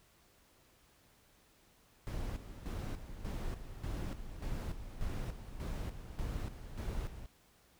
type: noise with tremolo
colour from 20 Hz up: brown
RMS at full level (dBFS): -38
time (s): 2.07-7.26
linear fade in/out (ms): 0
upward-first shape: square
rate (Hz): 1.7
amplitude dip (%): 65
effects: pink hiss -67 dBFS RMS until 7.79 s